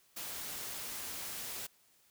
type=noise; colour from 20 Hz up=white; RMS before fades=-42 dBFS; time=0.16-1.67 s; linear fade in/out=10 ms; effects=white hiss -68 dBFS RMS until 2.1 s